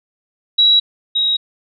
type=tone pair in turn; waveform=sine; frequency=3885 / 3812 Hz; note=B7 / A#7; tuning=-29 / +38 cents; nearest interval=unison; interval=33 cents; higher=first; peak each=-8 / -13 dBFS; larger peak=first; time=0.58-0.8 / 1.15-1.37 s; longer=neither; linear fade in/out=10 ms; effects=none